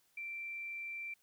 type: tone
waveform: sine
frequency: 2349 Hz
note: D7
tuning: in tune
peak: -40 dBFS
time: 0.17-1.14 s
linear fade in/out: 5 ms
effects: white hiss -73 dBFS RMS until 1.22 s